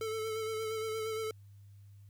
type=tone with vibrato; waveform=square; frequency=440 Hz; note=A4; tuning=in tune; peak=-35 dBFS; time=0.01-1.31 s; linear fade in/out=2 ms; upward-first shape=sine; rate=8.6 Hz; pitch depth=27 cents each way; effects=added 100 Hz sine -52 dBFS peak until 2.09 s + white hiss -75 dBFS RMS until 2.09 s